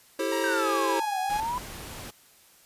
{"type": "chord", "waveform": "square", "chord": "A minor seventh", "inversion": "second", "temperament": "equal with one note detuned", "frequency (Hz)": [329.6, 392, 440, 536.1], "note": ["E4", "G4", "A4", "C5"], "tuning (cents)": [0, 0, 0, 42], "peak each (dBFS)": [-32, -33, -35, -31], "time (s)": [0.19, 1], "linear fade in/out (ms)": 5}
{"type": "tone with pitch glide", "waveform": "sawtooth", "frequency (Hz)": [944, 831.3], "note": ["A#5", "G#5"], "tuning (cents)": [22, 1], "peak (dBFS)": -28, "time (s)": [0.32, 1.4], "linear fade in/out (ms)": 0, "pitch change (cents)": -221, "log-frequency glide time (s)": [0.47, 0.7]}
{"type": "exponential two-way sweep", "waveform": "sine", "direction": "down then up", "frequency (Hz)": [1600, 740, 1011], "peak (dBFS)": -27, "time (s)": [0.44, 1.58], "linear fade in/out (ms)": 0, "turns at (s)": 1.2}
{"type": "noise", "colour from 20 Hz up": "pink", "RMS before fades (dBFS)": -40, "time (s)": [1.29, 2.11], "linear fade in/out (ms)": 10}
{"effects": ["white hiss -57 dBFS RMS until 2.65 s", "resampled to 32000 Hz"]}